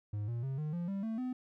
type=tone with pitch steps; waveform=triangle; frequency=104.1 / 118.21 / 134.22 / 152.41 / 173.06 / 196.51 / 223.1 / 253.4 Hz; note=G#2 / A#2 / C3 / D#3 / F3 / G3 / A3 / B3; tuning=+5 / +25 / +45 / -35 / -15 / +5 / +24 / +45 cents; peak=-32 dBFS; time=0.13-1.33 s; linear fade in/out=5 ms; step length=150 ms; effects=none